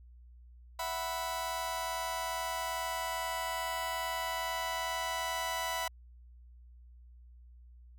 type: chord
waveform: sawtooth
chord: E suspended second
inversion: none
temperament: just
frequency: 659.3 / 741.7 / 988.9 Hz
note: E5 / F#5 / B5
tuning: 0 / +4 / +2 cents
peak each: -36 / -37 / -32 dBFS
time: 0.79-5.88 s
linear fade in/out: 5 ms
effects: added 60 Hz sine -52 dBFS peak until 7.98 s